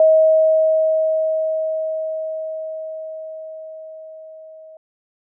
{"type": "tone with level ramp", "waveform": "sine", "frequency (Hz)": 634, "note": "D#5", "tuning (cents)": 32, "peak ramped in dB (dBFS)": [-8, -38], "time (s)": [0, 4.77], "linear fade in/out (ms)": 2, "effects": []}